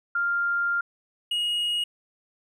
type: tone pair in turn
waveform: sine / triangle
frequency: 1396.9 / 2881 Hz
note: F6 / F#7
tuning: 0 / -47 cents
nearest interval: octave + minor second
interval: 1253 cents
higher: second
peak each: -22 dBFS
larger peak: neither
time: 0.15-0.81 / 1.31-1.84 s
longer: first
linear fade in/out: 5 ms
effects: none